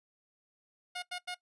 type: tone bursts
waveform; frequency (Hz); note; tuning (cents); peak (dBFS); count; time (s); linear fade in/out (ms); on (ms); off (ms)
10% pulse; 719; F#5; -50; -28; 3; 0.95-1.347; 10; 75; 86
effects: noise-tail reverb RT60 0.1 s tail -18 dB re dry + resampled to 22050 Hz